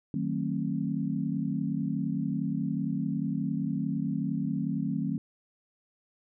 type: chord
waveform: sine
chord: D# diminished seventh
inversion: none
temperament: just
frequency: 155.56 / 186.68 / 224 / 268.8 Hz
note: D#3 / F#3 / A3 / C4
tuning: 0 / +16 / +31 / +47 cents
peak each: -33 dBFS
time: 0.14-5.18 s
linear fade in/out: 2 ms
effects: none